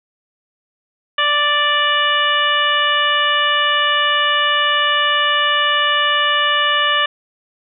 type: harmonic tone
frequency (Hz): 587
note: D5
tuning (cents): -1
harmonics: 1 / 2 / 3 / 4 / 5 / 6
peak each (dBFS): -25 / -18 / -18 / -26 / -18 / -25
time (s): 1.18-7.06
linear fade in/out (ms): 5
effects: none